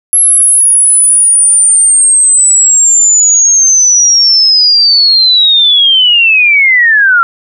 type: linear sweep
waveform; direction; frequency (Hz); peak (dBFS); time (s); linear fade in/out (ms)
sine; down; 11175 to 1346; -3; 0.13-7.23; 0
effects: none